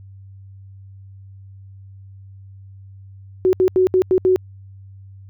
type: tone bursts at uneven times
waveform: sine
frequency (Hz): 371.3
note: F#4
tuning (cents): +6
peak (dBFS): -11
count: 6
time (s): 3.45-3.53 / 3.6-3.68 / 3.76-3.87 / 3.94-4.02 / 4.11-4.18 / 4.25-4.36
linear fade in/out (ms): 0
effects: added 97 Hz sine -38 dBFS peak until 5.29 s